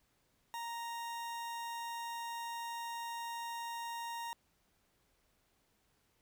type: tone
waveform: 40% pulse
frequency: 932.3 Hz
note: A#5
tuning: in tune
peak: -39 dBFS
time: 0.54-4.33 s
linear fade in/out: 0 ms
effects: pink hiss -75 dBFS RMS until 6.21 s